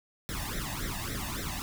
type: noise with flanger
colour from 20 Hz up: pink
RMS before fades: -35 dBFS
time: 0.29-1.62 s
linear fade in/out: 0 ms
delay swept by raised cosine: 0.52 to 1.13 ms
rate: 3.6 Hz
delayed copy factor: +1
effects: none